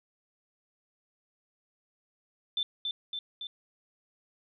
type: tone with echo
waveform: sine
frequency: 3540 Hz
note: A7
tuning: 10 cents sharp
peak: -27 dBFS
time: 2.57-2.63 s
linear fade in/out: 2 ms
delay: 280 ms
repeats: 3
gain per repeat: -3 dB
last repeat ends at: 3.47 s
effects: none